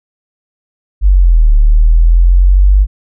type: linear two-way sweep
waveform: sine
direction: down then up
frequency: 49.97 to 36.32 to 49.97 Hz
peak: -3 dBFS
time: 1.01-2.87 s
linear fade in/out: 50 ms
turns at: 1.54 s
effects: none